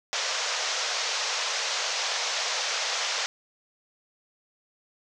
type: band-pass noise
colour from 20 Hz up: white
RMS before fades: -29 dBFS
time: 0.13-3.26 s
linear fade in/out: 0 ms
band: 470 to 6500 Hz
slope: 48 dB/octave
effects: none